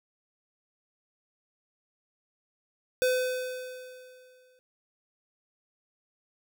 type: tone with exponential decay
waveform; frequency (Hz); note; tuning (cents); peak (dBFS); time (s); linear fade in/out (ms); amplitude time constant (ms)
square; 507; B4; +45; -22; 3.02-4.59; 0; 340
effects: none